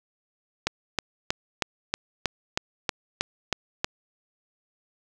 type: click train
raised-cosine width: 0.2 ms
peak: -6 dBFS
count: 11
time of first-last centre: 0.67-3.845 s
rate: 3.15 Hz
effects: none